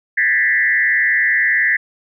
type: tone with frequency modulation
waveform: sine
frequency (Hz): 1864.7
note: A#6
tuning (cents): 0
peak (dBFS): -12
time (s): 0.17-1.77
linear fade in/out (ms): 10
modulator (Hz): 100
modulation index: 1.9
effects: none